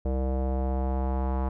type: tone with low-pass filter sweep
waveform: square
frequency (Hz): 65.41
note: C2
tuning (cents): 0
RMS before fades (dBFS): -27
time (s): 0.05-1.49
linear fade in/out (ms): 5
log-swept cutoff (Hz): 570 to 950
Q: 2.6
effects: none